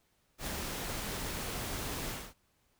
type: noise with ADSR envelope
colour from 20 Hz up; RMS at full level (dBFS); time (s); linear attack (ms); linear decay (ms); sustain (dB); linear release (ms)
pink; -36; 0.38-2.34; 90; 13; -2; 240
effects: pink hiss -73 dBFS RMS until 2.79 s